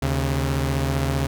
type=tone pair together; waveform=sawtooth; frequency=75.6 / 135.88 Hz; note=D#2 / C#3; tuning=-49 / -34 cents; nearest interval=minor seventh; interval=1015 cents; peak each=-20 / -19 dBFS; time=0.02-1.27 s; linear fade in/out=5 ms; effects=none